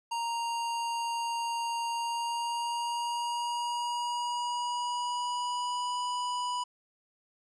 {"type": "tone with pitch glide", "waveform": "square", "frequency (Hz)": [932.3, 984.9], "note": ["A#5", "B5"], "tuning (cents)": [0, -5], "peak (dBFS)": -31, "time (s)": [0.11, 6.64], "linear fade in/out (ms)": 10, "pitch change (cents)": 95, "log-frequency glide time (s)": [1.9, 6], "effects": ["resampled to 22050 Hz", "12-bit"]}